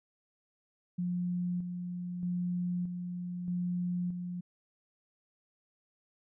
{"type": "tone with tremolo", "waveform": "sine", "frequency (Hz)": 177.6, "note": "F3", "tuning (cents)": 29, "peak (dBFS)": -30, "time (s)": [0.98, 4.41], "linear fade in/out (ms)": 10, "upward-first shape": "square", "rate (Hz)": 0.8, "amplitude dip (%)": 45, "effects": []}